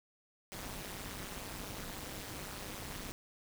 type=noise with amplitude modulation; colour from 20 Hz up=pink; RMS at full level=-40 dBFS; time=0.52-3.12 s; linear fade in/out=0 ms; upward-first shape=sine; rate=202 Hz; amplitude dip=100%; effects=none